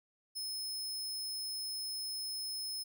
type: tone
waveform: sawtooth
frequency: 5190 Hz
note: E8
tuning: 28 cents flat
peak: -35 dBFS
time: 0.35-2.84 s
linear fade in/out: 20 ms
effects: none